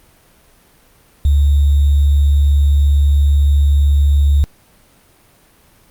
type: tone with sample-and-hold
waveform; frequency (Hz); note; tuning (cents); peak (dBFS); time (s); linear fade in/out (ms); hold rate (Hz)
sine; 71.5; D2; -46; -8; 1.25-4.44; 0; 3675
effects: pink hiss -50 dBFS RMS until 5.9 s + Opus 32 kbps